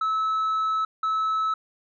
sine tone pair in turn, 1300 / 1300 Hz, E6 / E6, -24 / -24 cents, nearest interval unison, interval 0 cents, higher neither, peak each -19 dBFS, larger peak neither, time 0.01-0.85 / 1.03-1.54 s, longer first, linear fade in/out 5 ms, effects tanh soft clip ceiling -21 dBFS

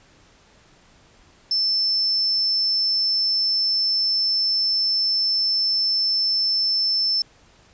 sine tone, 5300 Hz, E8, 9 cents sharp, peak -18 dBFS, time 1.51-7.22 s, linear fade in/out 2 ms, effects pink hiss -54 dBFS RMS until 7.73 s + resampled to 16000 Hz

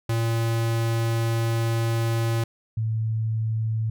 square / sine tone pair in turn, 114.7 / 110.92 Hz, A#2 / A2, -28 / +14 cents, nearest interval minor second, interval 58 cents, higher first, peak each -22 dBFS, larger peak neither, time 0.09-2.44 / 2.77-3.9 s, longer first, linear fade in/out 5 ms, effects none

